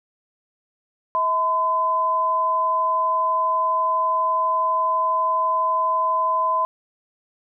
sine tone pair together, 643 / 1016.9 Hz, E5 / C6, -43 / -50 cents, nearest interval minor sixth, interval 793 cents, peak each -27 / -18 dBFS, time 1.15-6.65 s, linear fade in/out 0 ms, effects none

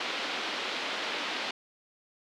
white band-pass noise, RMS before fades -34 dBFS, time 0-1.51 s, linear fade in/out 5 ms, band 230 to 3900 Hz, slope 24 dB/octave, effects none

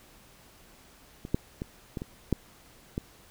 clicks, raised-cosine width 3 ms, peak -25 / -11 / -20 / -20 / -22 / -11 / -17 dBFS, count 7, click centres 1.251 / 1.345 / 1.619 / 1.972 / 2.019 / 2.327 / 2.979 s, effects pink hiss -56 dBFS RMS until 3.3 s

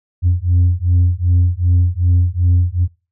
sine beating tone pair, 87.31 / 89.91 Hz, F2 / F#2, 0 / -49 cents, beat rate 2.6 Hz, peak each -12 dBFS, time 0.22-2.88 s, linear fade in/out 50 ms, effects noise-tail reverb RT60 0.3 s tail -22 dB re dry + tanh soft clip ceiling -7 dBFS

